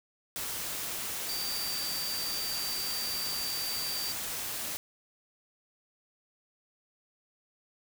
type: tone in noise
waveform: sine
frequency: 4652 Hz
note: D8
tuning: 17 cents flat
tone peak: -34 dBFS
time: 1.29-4.12 s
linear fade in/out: 0 ms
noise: white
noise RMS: -36 dBFS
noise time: 0.36-4.77 s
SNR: -1 dB
effects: none